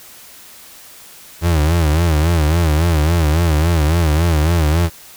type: tone with vibrato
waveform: 35% pulse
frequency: 80.4 Hz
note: E2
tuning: 43 cents flat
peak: -10 dBFS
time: 1.41-4.9 s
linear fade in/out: 50 ms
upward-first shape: sine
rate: 3.6 Hz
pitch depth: 130 cents each way
effects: white hiss -40 dBFS RMS until 5.16 s